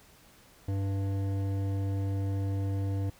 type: tone with hard clipping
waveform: triangle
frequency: 98 Hz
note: G2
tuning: in tune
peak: -30 dBFS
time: 0.68-3.1 s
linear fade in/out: 5 ms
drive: 16 dB
effects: pink hiss -58 dBFS RMS until 3.19 s